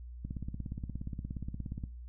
click train, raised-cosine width 5 ms, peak -26 dBFS, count 28, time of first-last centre 0.25-1.838 s, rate 17 Hz, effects noise-tail reverb RT60 0.3 s tail -18 dB re dry + added 60 Hz sine -43 dBFS peak until 2.08 s

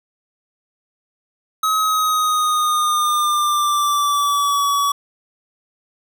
square tone with pitch glide, 1275 to 1135.9 Hz, D#6 to C#6, +42 to +42 cents, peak -16 dBFS, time 1.63-4.92 s, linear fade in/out 5 ms, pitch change -200 cents, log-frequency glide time 1.78-4.63 s, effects none

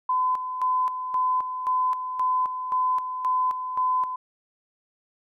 sine tone with tremolo, 1015 Hz, B5, 47 cents sharp, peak -20 dBFS, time 0.09-4.16 s, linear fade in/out 5 ms, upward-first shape square, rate 1.9 Hz, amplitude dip 60%, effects none

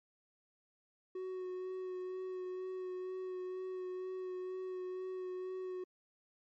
triangle tone with vibrato, 370 Hz, F#4, in tune, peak -37 dBFS, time 1.15-5.84 s, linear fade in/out 5 ms, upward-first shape sine, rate 2.1 Hz, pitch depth 16 cents each way, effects MP3 32 kbps

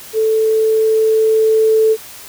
sine tone with level ramp, 439.9 Hz, A4, in tune, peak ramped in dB -11 to -8 dBFS, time 0.13-1.97 s, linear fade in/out 50 ms, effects white hiss -35 dBFS RMS until 2.28 s

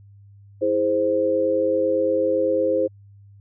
sine chord, E augmented, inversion none, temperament equal with one note detuned, 325.5 / 415.3 / 523.3 Hz, E4 / G#4 / B#4, -22 / 0 / 0 cents, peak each -25 / -25 / -19 dBFS, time 0.61-2.88 s, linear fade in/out 20 ms, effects added 100 Hz sine -45 dBFS peak until 3.4 s

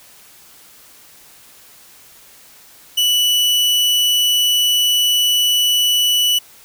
40% pulse tone, 2960 Hz, F#7, in tune, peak -12 dBFS, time 2.97-6.39 s, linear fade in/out 10 ms, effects white hiss -45 dBFS RMS until 6.64 s

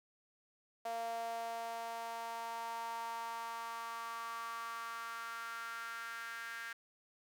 sawtooth tone with high-pass filter sweep, 230.3 Hz, A#3, 21 cents flat, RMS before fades -43 dBFS, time 0.85-6.73 s, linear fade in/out 5 ms, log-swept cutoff 670 to 1600 Hz, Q 5.2, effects none

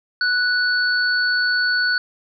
sine tone pair together, 1480 / 4442 Hz, F#6 / C#8, 0 / +3 cents, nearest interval octave + perfect fifth, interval 1903 cents, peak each -17 / -23 dBFS, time 0.21-1.98 s, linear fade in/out 2 ms, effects none

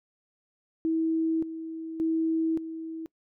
sine tone with tremolo, 323.6 Hz, E4, 32 cents flat, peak -23 dBFS, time 0.85-3.06 s, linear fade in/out 0 ms, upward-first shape square, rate 0.87 Hz, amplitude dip 70%, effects noise-tail reverb RT60 0.1 s tail -24 dB re dry

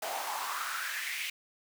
pink noise with high-pass filter sweep, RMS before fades -36 dBFS, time 0.02-1.3 s, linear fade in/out 5 ms, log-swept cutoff 650 to 2500 Hz, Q 4.4, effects none

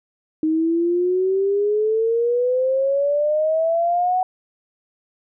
sine exponential sweep, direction up, 311.1 to 747 Hz, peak -16 dBFS, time 0.43-4.23 s, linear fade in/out 2 ms, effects none

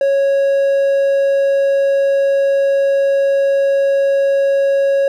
triangle tone, 552 Hz, C#5, 7 cents flat, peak -9 dBFS, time 0.01-5.08 s, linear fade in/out 2 ms, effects none

